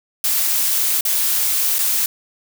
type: noise with dropouts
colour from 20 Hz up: blue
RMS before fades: -18 dBFS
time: 0.24-2.06 s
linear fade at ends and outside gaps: 2 ms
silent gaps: 1.009-1.051 / 1.784-1.789 s
effects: none